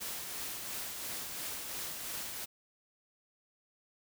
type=noise with tremolo; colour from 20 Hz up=white; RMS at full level=-39 dBFS; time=0-2.46 s; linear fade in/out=20 ms; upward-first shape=triangle; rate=2.9 Hz; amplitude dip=35%; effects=none